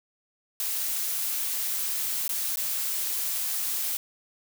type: noise with dropouts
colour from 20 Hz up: blue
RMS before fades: -29 dBFS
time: 0.6-3.97 s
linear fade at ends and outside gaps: 1 ms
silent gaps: 2.279-2.292 / 2.559-2.571 s
effects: none